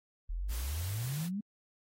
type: exponential sweep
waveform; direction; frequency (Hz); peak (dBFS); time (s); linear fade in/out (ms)
sine; up; 38.32 to 214.9; -33; 0.29-1.41; 10
type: noise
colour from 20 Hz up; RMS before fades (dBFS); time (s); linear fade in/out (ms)
white; -45; 0.48-1.3; 50
effects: AAC 48 kbps